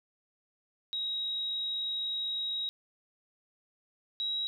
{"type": "tone pair in turn", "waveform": "sine", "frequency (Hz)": [3813, 3851], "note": ["A#7", "B7"], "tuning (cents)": [38, -44], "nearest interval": "unison", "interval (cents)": 18, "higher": "second", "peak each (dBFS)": [-31, -30], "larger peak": "second", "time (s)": [[0.93, 2.69], [4.2, 4.47]], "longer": "first", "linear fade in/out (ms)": 0, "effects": ["11-bit"]}